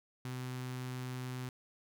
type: tone with notch filter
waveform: sawtooth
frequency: 127.2 Hz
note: C3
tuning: 48 cents flat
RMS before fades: -41 dBFS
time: 0.25-1.49 s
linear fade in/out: 2 ms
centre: 570 Hz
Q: 1.5
effects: none